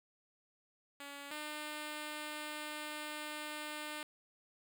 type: tone pair in turn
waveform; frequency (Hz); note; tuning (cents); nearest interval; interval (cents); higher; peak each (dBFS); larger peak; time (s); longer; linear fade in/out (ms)
5% pulse; 283 / 301.7; C#4 / D4; +36 / +47; minor second; 111; second; -35 / -30; second; 1-1.31 / 1.31-4.03; second; 2
effects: none